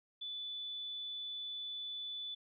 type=tone; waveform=sine; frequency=3480 Hz; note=A7; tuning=20 cents flat; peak=-40 dBFS; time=0.21-2.35 s; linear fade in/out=10 ms; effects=none